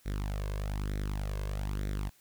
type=tone with flanger; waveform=sawtooth; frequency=50.2 Hz; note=G1; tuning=42 cents sharp; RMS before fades=-34 dBFS; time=0.05-2.1 s; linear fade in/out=20 ms; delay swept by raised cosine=0.51 to 1.91 ms; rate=1.1 Hz; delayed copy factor=+0.7; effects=white hiss -64 dBFS RMS until 2.2 s